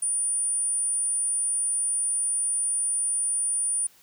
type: tone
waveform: sine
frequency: 9390 Hz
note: D9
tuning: 1 cent flat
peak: -23 dBFS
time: 0.02-3.87 s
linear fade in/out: 5 ms
effects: white hiss -57 dBFS RMS until 4.02 s